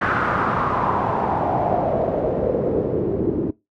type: noise with low-pass filter sweep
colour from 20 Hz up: pink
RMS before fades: -20 dBFS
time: 0.01-3.51 s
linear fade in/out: 10 ms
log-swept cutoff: 1500 to 330 Hz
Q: 3.8
effects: noise-tail reverb RT60 0.2 s tail -20 dB re dry + high-pass 100 Hz 12 dB/octave